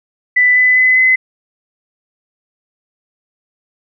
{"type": "tone with pitch steps", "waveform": "sine", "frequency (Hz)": [1989, 2004, 2019, 2034], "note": ["B6", "B6", "B6", "C7"], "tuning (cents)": [12, 25, 38, -50], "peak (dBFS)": -7, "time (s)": [0.36, 1.16], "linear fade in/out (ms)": 10, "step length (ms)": 200, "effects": []}